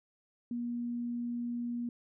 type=tone; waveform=sine; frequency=239.1 Hz; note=A#3; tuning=44 cents sharp; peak=-33 dBFS; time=0.51-1.89 s; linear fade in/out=2 ms; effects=none